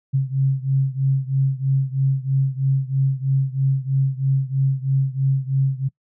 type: beating tone pair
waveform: sine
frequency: 133.9 / 137 Hz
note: C3 / C#3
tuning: +40 / -20 cents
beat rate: 3.1 Hz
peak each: -19 / -21 dBFS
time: 0.13-5.89 s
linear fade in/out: 20 ms
effects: noise-tail reverb RT60 0.1 s tail -23 dB re dry